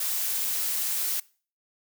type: noise with high-pass filter sweep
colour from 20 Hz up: blue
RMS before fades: -28 dBFS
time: 0-1.2 s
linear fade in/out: 5 ms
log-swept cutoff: 460 to 230 Hz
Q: 1.2
effects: noise-tail reverb RT60 0.4 s tail -22 dB re dry